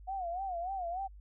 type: tone with vibrato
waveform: sine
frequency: 729 Hz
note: F#5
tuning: 26 cents flat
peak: -34 dBFS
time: 0.07-1.08 s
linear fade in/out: 20 ms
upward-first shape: sine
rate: 3.4 Hz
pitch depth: 130 cents each way
effects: added 50 Hz sine -49 dBFS peak until 1.2 s